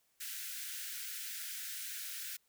white high-pass noise, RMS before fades -43 dBFS, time 0.2-2.37 s, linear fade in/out 10 ms, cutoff 1400 Hz, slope 96 dB/octave, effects white hiss -75 dBFS RMS until 2.48 s

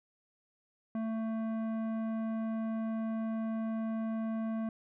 sine tone with tanh clipping, 222.8 Hz, A3, 22 cents sharp, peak -34 dBFS, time 0.95-4.69 s, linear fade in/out 2 ms, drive 13 dB, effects none

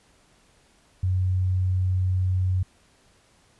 sine tone, 92.5 Hz, F#2, in tune, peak -20 dBFS, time 1.03-2.63 s, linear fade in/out 5 ms, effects pink hiss -60 dBFS RMS until 3.59 s + resampled to 24000 Hz

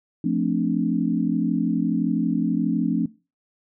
sine chord, D minor seventh, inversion first, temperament equal, 174.61 / 220 / 261.6 / 293.7 Hz, F3 / A3 / C4 / D4, 0 / 0 / 0 / 0 cents, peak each -25 dBFS, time 0.24-3.06 s, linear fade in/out 5 ms, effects noise-tail reverb RT60 0.3 s tail -20 dB re dry

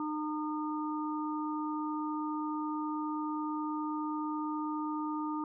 harmonic tone, 304.9 Hz, D#4, 35 cents flat, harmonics 1 / 3 / 4, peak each -34 / -39 / -40 dBFS, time 0-5.44 s, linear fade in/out 2 ms, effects none

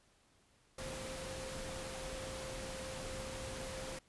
sine tone in noise, 525 Hz, C5, 6 cents sharp, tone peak -46 dBFS, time 0.78-3.99 s, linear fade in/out 5 ms, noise pink, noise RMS -45 dBFS, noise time 0.78-3.99 s, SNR -4 dB, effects pink hiss -70 dBFS RMS until 4.08 s + resampled to 24000 Hz

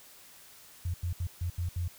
sine tone bursts at uneven times, 87.31 Hz, F2, in tune, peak -29 dBFS, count 6, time 0.85-0.94 / 1.03-1.13 / 1.2-1.27 / 1.41-1.5 / 1.58-1.69 / 1.76-1.88 s, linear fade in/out 5 ms, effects white hiss -54 dBFS RMS until 1.98 s

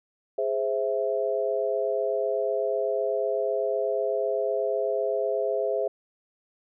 sine chord, Ab augmented, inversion none, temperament equal, 415.3 / 523.3 / 659.3 Hz, Ab4 / C5 / E5, 0 / 0 / 0 cents, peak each -28 dBFS, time 0.38-5.88 s, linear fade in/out 5 ms, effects none

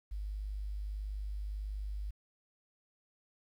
sine tone with quantisation, 50.8 Hz, G#1, 38 cents flat, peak -36 dBFS, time 0.11-2.11 s, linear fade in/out 10 ms, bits 11, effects none

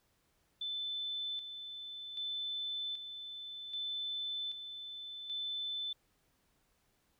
sine tone with tremolo, 3520 Hz, A7, in tune, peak -36 dBFS, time 0.61-5.93 s, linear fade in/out 5 ms, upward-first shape square, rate 0.64 Hz, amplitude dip 55%, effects pink hiss -75 dBFS RMS until 7.19 s

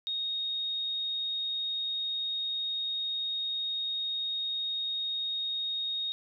sine tone, 3729 Hz, A#7, in tune, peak -30 dBFS, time 0.07-6.12 s, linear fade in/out 0 ms, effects none

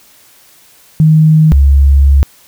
sine tone pair in turn, 156.5 / 69.43 Hz, D#3 / C#2, +10 / +3 cents, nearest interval octave + major second, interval 1407 cents, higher first, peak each -3 dBFS, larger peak neither, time 1-1.52 / 1.52-2.23 s, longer second, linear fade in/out 0 ms, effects white hiss -44 dBFS RMS until 2.47 s

